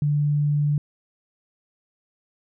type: tone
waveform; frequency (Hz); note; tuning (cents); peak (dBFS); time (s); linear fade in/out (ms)
sine; 146.83; D3; 0; -18; 0.02-0.78; 2
effects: none